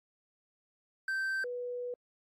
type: tone pair in turn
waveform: triangle / sine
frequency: 1557 / 490.4 Hz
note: G6 / B4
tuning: -12 / -12 cents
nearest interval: octave + minor sixth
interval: 2000 cents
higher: first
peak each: -29 / -35 dBFS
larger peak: first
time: 1.08-1.44 / 1.44-1.94 s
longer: second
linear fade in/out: 2 ms
effects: AAC 48 kbps